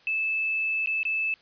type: tone with dropouts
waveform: sine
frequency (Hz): 2622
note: E7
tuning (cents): -10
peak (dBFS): -24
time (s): 0.07-1.34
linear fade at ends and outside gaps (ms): 1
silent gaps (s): 0.86-0.872 / 1.031-1.052
effects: white hiss -58 dBFS RMS until 1.41 s + resampled to 11025 Hz